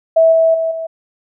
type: tone with level steps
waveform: sine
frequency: 652 Hz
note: E5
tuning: 19 cents flat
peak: -6 / -8 / -14 / -20 dBFS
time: 0.16-0.87 s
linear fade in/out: 10 ms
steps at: 0.32 / 0.54 / 0.71 s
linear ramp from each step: 5 ms
effects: none